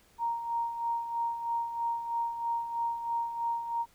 sine tone with tremolo, 932.3 Hz, A#5, in tune, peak -27 dBFS, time 0.18-3.86 s, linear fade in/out 50 ms, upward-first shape sine, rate 3.1 Hz, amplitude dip 60%, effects pink hiss -63 dBFS RMS until 3.94 s

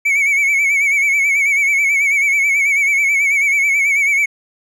triangle tone with vibrato, 2248 Hz, C#7, 24 cents sharp, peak -10 dBFS, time 0.05-4.26 s, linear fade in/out 10 ms, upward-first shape sine, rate 9.2 Hz, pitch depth 64 cents each way, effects none

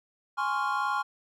triangle chord, Db major seventh, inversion second, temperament equal, 830.6 / 1046.5 / 1108.7 / 1396.9 Hz, Ab5 / C6 / Db6 / F6, 0 / 0 / 0 / 0 cents, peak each -30 dBFS, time 0.37-1.03 s, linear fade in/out 20 ms, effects none

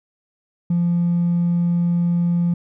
sine tone with hard clipping, 172.9 Hz, F3, 17 cents flat, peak -16 dBFS, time 0.7-2.54 s, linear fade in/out 5 ms, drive 1 dB, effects none

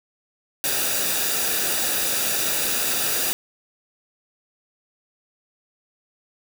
white noise with comb filter, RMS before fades -23 dBFS, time 0.64-3.33 s, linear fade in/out 0 ms, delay 0.94 ms, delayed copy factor -0.55, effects none

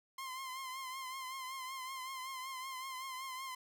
sawtooth tone with vibrato, 1046.5 Hz, C6, in tune, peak -38 dBFS, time 0.18-3.55 s, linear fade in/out 5 ms, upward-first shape triangle, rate 5.3 Hz, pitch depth 58 cents each way, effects none

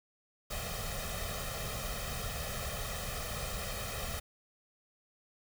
pink noise with comb filter, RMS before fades -38 dBFS, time 0.5-4.2 s, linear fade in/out 10 ms, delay 1.6 ms, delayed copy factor +0.9, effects none

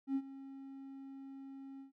triangle tone with ADSR envelope, 271.1 Hz, C#4, 38 cents flat, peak -27 dBFS, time 0.07-1.92 s, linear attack 85 ms, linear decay 57 ms, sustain -18 dB, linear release 120 ms, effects tanh soft clip ceiling -27 dBFS

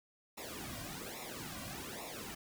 pink noise with flanger, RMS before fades -45 dBFS, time 0.37-2.35 s, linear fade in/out 10 ms, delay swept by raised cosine 0.64 to 2.34 ms, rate 1.2 Hz, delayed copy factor -0.95, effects none

